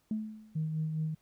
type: tone with exponential decay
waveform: sine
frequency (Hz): 216.5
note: A3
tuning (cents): -28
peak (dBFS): -27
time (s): 0.11-0.67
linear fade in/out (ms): 2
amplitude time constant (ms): 120
type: tone with tremolo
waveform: sine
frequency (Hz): 156.9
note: D#3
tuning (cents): +15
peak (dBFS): -28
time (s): 0.55-1.15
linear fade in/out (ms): 10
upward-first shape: sine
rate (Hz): 4.8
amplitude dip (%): 40
effects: tanh soft clip ceiling -24 dBFS + pink hiss -72 dBFS RMS until 1.21 s